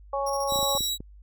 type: harmonic tone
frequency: 277.2 Hz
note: C#4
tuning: in tune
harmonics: 2 / 3 / 4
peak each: -28 / -30 / -31 dBFS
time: 0.13-0.78 s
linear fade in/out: 5 ms
type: tone with tremolo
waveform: sawtooth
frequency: 5600 Hz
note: F8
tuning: 4 cents sharp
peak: -30 dBFS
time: 0.26-0.9 s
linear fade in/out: 10 ms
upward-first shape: square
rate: 14 Hz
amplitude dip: 55%
type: tone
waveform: sawtooth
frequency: 3879 Hz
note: B7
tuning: 32 cents flat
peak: -23 dBFS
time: 0.48-0.98 s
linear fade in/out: 50 ms
type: clicks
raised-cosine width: 3 ms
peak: -25 dBFS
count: 7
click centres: 0.523 / 0.559 / 0.59 / 0.629 / 0.751 / 0.807 / 1.005 s
effects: added 50 Hz sine -46 dBFS peak until 1.22 s